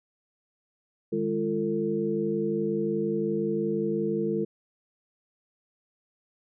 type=tone cluster; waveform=sine; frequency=154.8 / 206.2 / 343.5 / 449.1 Hz; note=D#3 / G#3 / F4 / A4; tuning=-9 / -12 / -29 / +35 cents; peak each=-36 / -30 / -29 / -29 dBFS; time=1.12-4.45 s; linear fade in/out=10 ms; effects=none